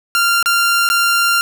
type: tone with dropouts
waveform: sawtooth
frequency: 1388 Hz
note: F6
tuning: 11 cents flat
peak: -8 dBFS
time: 0.15-1.41 s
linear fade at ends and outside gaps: 0 ms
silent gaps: 0.427-0.459 / 0.89-0.9 s
effects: none